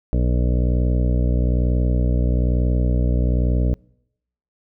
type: harmonic tone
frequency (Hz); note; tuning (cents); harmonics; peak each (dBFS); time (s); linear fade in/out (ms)
61.1; B1; -18; 1 / 2 / 3 / 4 / 5 / 7 / 8 / 9 / 10; -17 / -23 / -27 / -29 / -31 / -34 / -35 / -36 / -37; 0.13-3.74; 0
effects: noise-tail reverb RT60 0.8 s tail -26 dB re dry